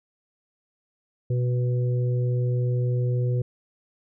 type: harmonic tone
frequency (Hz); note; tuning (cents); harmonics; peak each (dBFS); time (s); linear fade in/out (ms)
123.47; B2; 0; 1 / 3 / 4; -21 / -34 / -34; 1.3-3.42; 5
effects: none